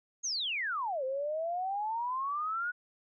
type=exponential two-way sweep; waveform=sine; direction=down then up; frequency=6740 to 513 to 1479 Hz; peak=-31 dBFS; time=0.23-2.72 s; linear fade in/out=20 ms; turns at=1.04 s; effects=none